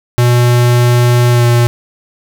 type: tone with pitch glide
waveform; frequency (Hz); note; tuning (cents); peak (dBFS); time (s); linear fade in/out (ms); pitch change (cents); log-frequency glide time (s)
square; 121.5 to 119.69; B2 to A#2; -28 to +46; -7; 0.18-1.67; 0; -26; 1.31-1.44
effects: none